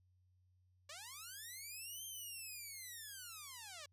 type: linear two-way sweep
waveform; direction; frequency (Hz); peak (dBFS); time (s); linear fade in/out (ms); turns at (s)
5% pulse; up then down; 554.4 to 3182 to 554.4; -38; 0.89-3.86; 5; 2.05
effects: added 91 Hz sine -70 dBFS peak until 3.92 s + resampled to 32000 Hz